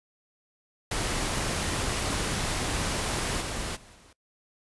pink noise with level steps, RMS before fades -29 / -33 / -52 / -55 dBFS, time 0.91-4.13 s, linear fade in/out 5 ms, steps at 3.4 / 3.75 / 3.94 s, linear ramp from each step 20 ms, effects noise-tail reverb RT60 0.1 s tail -22 dB re dry + resampled to 24000 Hz

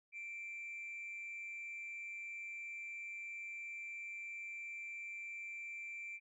sine tone with amplitude modulation, 2349 Hz, D7, in tune, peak -40 dBFS, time 0.12-6.2 s, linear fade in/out 50 ms, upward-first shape sine, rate 201 Hz, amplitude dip 45%, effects tanh soft clip ceiling -41 dBFS

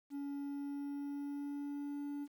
triangle tone with pitch glide, 282.4 to 287.2 Hz, C#4 to D4, +32 to -39 cents, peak -37 dBFS, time 0.1-2.28 s, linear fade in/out 50 ms, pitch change +29 cents, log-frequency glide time 0.43-2.04 s, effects 11-bit

